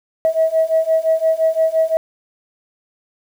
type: beating tone pair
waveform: sine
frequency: 641 / 646.8 Hz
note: E5 / E5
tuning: -49 / -33 cents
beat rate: 5.8 Hz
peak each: -16 / -15 dBFS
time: 0.25-1.97 s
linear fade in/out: 0 ms
effects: tanh soft clip ceiling -6 dBFS + 7-bit